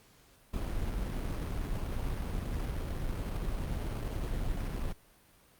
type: noise with sample-and-hold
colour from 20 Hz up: brown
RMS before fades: -34 dBFS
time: 0.53-4.93 s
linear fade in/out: 10 ms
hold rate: 3675 Hz
effects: pink hiss -62 dBFS RMS until 5.59 s + Opus 48 kbps